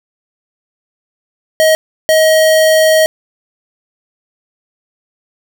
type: tone bursts at uneven times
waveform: square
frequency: 632 Hz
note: D#5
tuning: 27 cents sharp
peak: -7 dBFS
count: 2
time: 1.6-1.75 / 2.09-3.06 s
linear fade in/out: 0 ms
effects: none